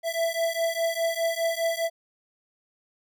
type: beating tone pair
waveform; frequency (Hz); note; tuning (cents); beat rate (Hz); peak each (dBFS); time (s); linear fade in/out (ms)
square; 662 / 666.9; E5 / E5; +7 / +20; 4.9; -28; 0.03-1.9; 50
effects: none